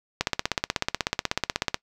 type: click train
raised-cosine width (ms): 0.2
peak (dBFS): -5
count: 26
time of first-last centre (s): 0.21-1.744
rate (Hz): 16.3
effects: noise-tail reverb RT60 0.1 s tail -23 dB re dry